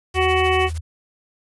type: tone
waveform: sine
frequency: 80.6 Hz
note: E2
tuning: 38 cents flat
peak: -24 dBFS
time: 0.14-0.81 s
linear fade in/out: 20 ms
type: noise with tremolo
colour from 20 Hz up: white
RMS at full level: -36 dBFS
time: 0.14-0.78 s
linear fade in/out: 2 ms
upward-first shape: triangle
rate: 13 Hz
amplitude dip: 95%
type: harmonic tone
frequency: 373.7 Hz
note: F#4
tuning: 17 cents sharp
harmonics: 1 / 2 / 3 / 5 / 6 / 7 / 8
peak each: -19 / -22 / -24 / -26 / -27 / -27 / -28 dBFS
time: 0.14-0.7 s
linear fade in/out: 50 ms
effects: resampled to 24000 Hz